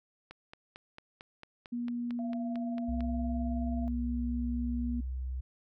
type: click train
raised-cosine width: 0.3 ms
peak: -30 dBFS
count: 13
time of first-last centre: 0.31-3.007 s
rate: 4.45 Hz
type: tone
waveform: sine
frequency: 240 Hz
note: B3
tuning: 49 cents flat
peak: -32 dBFS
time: 1.72-5.01 s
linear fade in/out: 10 ms
type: tone with tremolo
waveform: sine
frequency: 680 Hz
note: F5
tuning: 46 cents flat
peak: -40 dBFS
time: 2.19-3.88 s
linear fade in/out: 0 ms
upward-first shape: sine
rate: 19 Hz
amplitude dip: 45%
type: tone with pitch glide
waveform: sine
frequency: 64.5 to 63.94 Hz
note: C2 to C2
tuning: -24 to -39 cents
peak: -33 dBFS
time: 2.88-5.41 s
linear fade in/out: 10 ms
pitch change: -15 cents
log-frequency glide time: 3.77-3.91 s
effects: none